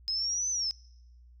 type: exponential two-way sweep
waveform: sine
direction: up then down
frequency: 5090 to 6150 to 5090 Hz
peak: -28 dBFS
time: 0.08-0.71 s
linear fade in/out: 0 ms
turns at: 0.5 s
effects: noise-tail reverb RT60 0.9 s tail -25 dB re dry + added 60 Hz sine -52 dBFS peak until 1.4 s